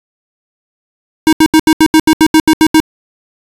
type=tone bursts; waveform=square; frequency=315.5 Hz; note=D#4; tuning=24 cents sharp; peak=-4 dBFS; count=12; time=1.27-2.801 s; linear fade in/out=0 ms; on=57 ms; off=77 ms; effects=resampled to 32000 Hz